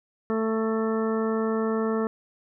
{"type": "harmonic tone", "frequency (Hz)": 221.7, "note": "A3", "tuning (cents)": 13, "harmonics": [1, 2, 3, 4, 5, 6, 8], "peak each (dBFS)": [-26, -26, -36, -40, -36, -36, -42], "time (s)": [0.3, 2.07], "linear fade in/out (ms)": 0, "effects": []}